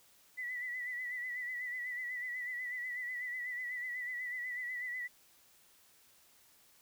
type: tone with vibrato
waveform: sine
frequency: 1975.5 Hz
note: B6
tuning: in tune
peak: -37 dBFS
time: 0.37-5.08 s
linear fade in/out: 20 ms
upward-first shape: sine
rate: 8.1 Hz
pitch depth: 46 cents each way
effects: white hiss -65 dBFS RMS until 6.81 s